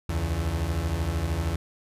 35% pulse beating tone pair, 70.3 / 83.3 Hz, C#2 / E2, +25 / +19 cents, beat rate 13 Hz, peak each -28 / -25 dBFS, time 0.09-1.56 s, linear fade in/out 5 ms, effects resampled to 32000 Hz

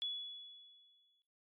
sine tone with exponential decay, 3400 Hz, G#7, 40 cents sharp, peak -35 dBFS, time 0.02-1.22 s, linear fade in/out 0 ms, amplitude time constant 260 ms, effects noise-tail reverb RT60 0.5 s tail -21 dB re dry + MP3 48 kbps

